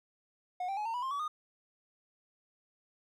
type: tone with pitch steps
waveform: triangle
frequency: 726 / 782.6 / 843.6 / 909.4 / 980.4 / 1056.8 / 1139.2 / 1228.1 Hz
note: F#5 / G5 / G#5 / A#5 / B5 / C6 / C#6 / D#6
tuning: -33 / -3 / +27 / -43 / -13 / +17 / +47 / -23 cents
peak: -31 dBFS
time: 0.6-1.28 s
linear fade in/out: 5 ms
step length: 85 ms
effects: none